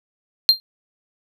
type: tone with exponential decay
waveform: triangle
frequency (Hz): 4186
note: C8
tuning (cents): 0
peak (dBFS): -3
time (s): 0.49-0.6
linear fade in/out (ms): 0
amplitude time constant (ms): 22
effects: none